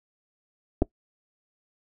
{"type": "clicks", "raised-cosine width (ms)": 2, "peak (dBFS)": -9, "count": 2, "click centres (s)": [0.82, 0.823], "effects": ["noise-tail reverb RT60 0.1 s tail -22 dB re dry"]}